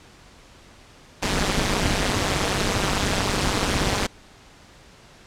pink noise with amplitude modulation, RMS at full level -18 dBFS, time 1.22-4.07 s, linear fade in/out 10 ms, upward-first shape sine, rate 198 Hz, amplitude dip 100%, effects pink hiss -49 dBFS RMS until 5.26 s + low-pass 7000 Hz 12 dB/octave

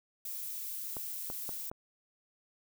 violet noise, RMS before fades -40 dBFS, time 0.25-1.7 s, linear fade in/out 2 ms
clicks, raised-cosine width 1 ms, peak -28 dBFS, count 4, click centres 0.968 / 1.301 / 1.492 / 1.715 s
effects none

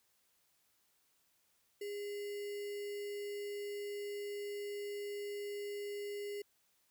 sine tone with sample-and-hold, 408.7 Hz, G#4, 28 cents flat, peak -39 dBFS, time 1.81-6.42 s, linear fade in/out 5 ms, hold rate 2450 Hz, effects white hiss -75 dBFS RMS until 6.9 s

